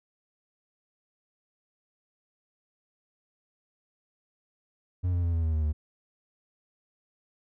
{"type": "tone with pitch steps", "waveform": "triangle", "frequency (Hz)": [90.2, 87.58, 85.04, 82.57, 80.17, 77.85, 75.59], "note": ["F#2", "F2", "F2", "E2", "E2", "D#2", "D#2"], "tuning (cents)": [-44, 5, -46, 3, -48, 2, -49], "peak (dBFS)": -22, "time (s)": [5.03, 5.73], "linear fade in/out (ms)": 20, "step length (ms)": 100, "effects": []}